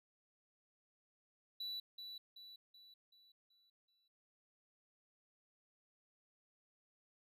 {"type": "tone with echo", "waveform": "triangle", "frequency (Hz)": 3951, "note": "B7", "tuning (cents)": 0, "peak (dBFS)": -40, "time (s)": [1.6, 1.8], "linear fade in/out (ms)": 5, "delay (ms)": 380, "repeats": 6, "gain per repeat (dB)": -6, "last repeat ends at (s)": 4.08, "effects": []}